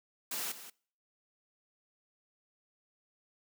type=noise with echo; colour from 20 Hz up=white; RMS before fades=-37 dBFS; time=0.31-0.52 s; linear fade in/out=5 ms; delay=180 ms; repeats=1; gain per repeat=-12 dB; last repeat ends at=0.7 s; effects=noise-tail reverb RT60 0.5 s tail -24 dB re dry + high-pass 200 Hz 12 dB/octave